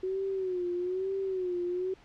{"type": "tone with vibrato", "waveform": "sine", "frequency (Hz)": 370, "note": "F#4", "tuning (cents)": 0, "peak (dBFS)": -29, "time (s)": [0.03, 1.94], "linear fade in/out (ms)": 5, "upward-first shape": "sine", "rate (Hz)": 1.1, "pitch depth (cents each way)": 86, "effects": ["pink hiss -58 dBFS RMS until 2.04 s", "low-pass 4000 Hz 12 dB/octave"]}